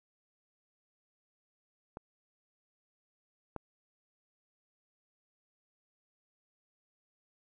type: clicks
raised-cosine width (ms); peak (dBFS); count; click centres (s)
1; -28 / -24; 2; 1.971 / 3.563
effects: none